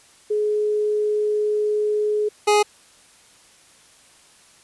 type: tone pair in turn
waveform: sine / 25% pulse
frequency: 421.7 / 417.1 Hz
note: G#4 / G#4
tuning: +26 / +7 cents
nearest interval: unison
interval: 19 cents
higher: first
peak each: -18 / -10 dBFS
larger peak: second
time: 0.3-2.29 / 2.47-2.63 s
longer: first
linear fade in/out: 10 ms
effects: white hiss -52 dBFS RMS until 4.63 s + resampled to 24000 Hz